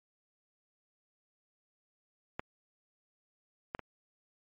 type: clicks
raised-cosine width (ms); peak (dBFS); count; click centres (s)
0.5; -20 / -20 / -26; 3; 2.395 / 3.749 / 3.793
effects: MP3 32 kbps